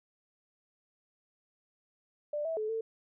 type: tone with pitch steps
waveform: sine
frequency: 592 / 651 / 431.1 / 448.2 Hz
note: D5 / E5 / A4 / A4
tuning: +14 / -22 / -35 / +32 cents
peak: -31 dBFS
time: 2.33-2.81 s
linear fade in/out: 5 ms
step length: 120 ms
effects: none